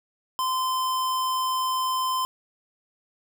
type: tone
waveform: square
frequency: 1032 Hz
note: C6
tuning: 24 cents flat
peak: -24 dBFS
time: 0.39-2.25 s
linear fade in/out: 0 ms
effects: none